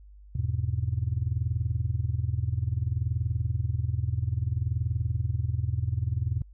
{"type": "chord", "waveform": "sine", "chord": "E major", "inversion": "none", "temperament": "just", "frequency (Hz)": [82.41, 103.01, 123.61], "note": ["E2", "G#2", "B2"], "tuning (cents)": [0, -14, 2], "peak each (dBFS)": -29, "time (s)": [0.35, 6.42], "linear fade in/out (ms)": 5, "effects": ["tanh soft clip ceiling -17 dBFS", "added 50 Hz sine -47 dBFS peak until 6.53 s"]}